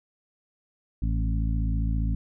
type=harmonic tone with a mistuned harmonic; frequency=55 Hz; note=A1; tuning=in tune; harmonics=1 / 2 / 3 / 4 / 5; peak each=-24 / -30 / -34 / -36 / -38 dBFS; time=1.02-2.15 s; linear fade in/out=5 ms; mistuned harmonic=4; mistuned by=+17 cents; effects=none